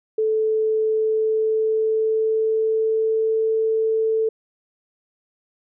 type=tone with pitch glide; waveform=sine; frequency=437 to 442.8 Hz; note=A4 to A4; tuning=-12 to +11 cents; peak=-17 dBFS; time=0.18-4.29 s; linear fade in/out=5 ms; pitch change=+23 cents; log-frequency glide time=0.88-3.43 s; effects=none